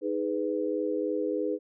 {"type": "chord", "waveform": "sine", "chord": "G# minor", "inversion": "second", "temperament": "just", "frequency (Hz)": [311.5, 415.3, 498.4], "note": ["D#4", "G#4", "B4"], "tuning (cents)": [2, 0, 16], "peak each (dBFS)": -31, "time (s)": [0.01, 1.59], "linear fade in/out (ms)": 50, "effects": []}